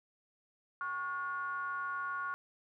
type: ring-modulated tone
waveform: triangle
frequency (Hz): 163.6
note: E3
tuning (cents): -13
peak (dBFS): -30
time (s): 0.81-2.34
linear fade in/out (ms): 0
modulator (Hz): 1270
effects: none